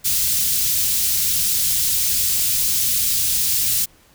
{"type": "band-stop noise", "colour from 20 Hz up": "white", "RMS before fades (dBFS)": -19, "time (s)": [0.04, 3.86], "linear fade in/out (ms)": 20, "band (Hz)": [130, 3900], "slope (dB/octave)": 12, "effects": ["pink hiss -53 dBFS RMS until 4.14 s"]}